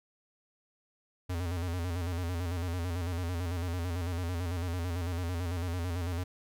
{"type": "tone with vibrato", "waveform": "square", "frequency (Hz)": 87.31, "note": "F2", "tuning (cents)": 0, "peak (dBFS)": -32, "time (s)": [1.29, 6.24], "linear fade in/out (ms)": 10, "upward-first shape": "square", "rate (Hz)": 9, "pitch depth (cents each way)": 67, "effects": []}